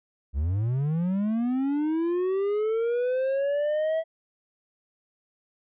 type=linear sweep; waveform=triangle; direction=up; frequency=63 to 654 Hz; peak=-21 dBFS; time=0.33-4.04 s; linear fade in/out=50 ms; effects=resampled to 8000 Hz